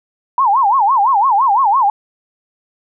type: tone with vibrato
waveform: sine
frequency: 932.3 Hz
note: A#5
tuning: in tune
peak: -9 dBFS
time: 0.38-1.9 s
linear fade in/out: 2 ms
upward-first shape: sine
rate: 5.9 Hz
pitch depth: 290 cents each way
effects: none